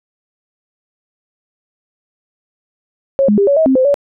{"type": "tone with pitch steps", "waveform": "sine", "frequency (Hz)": [546, 208, 400.3, 563, 639, 264.1, 517, 569], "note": ["C#5", "G#3", "G4", "C#5", "D#5", "C4", "C5", "C#5"], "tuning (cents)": [-26, 3, 36, 27, 46, 16, -21, 45], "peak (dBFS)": -8, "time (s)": [3.19, 3.942], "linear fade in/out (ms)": 0, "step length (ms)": 94, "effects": []}